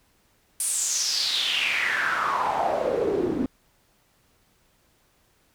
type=noise with band-pass filter sweep; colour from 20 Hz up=pink; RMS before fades=-25 dBFS; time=0.6-3.46 s; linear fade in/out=2 ms; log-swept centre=9800 to 260 Hz; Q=5.8; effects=pink hiss -64 dBFS RMS until 5.54 s